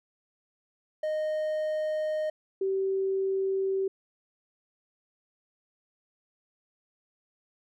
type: tone pair in turn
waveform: triangle / sine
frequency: 618 / 385.5 Hz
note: D#5 / G4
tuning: -12 / -29 cents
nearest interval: minor sixth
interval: 817 cents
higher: first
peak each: -25 dBFS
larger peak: neither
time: 1.03-2.3 / 2.61-3.88 s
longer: neither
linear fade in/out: 5 ms
effects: none